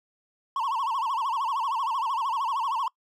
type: tone with vibrato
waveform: triangle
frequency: 998 Hz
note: B5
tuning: 18 cents sharp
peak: -23 dBFS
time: 0.56-2.88 s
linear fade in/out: 2 ms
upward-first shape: sine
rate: 13 Hz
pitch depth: 210 cents each way
effects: noise-tail reverb RT60 0.1 s tail -23 dB re dry